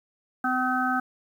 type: harmonic tone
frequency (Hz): 255.1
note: C4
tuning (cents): -44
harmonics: 1 / 3 / 5 / 6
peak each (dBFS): -28 / -28 / -28 / -28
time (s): 0.44-1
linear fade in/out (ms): 5
effects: 9-bit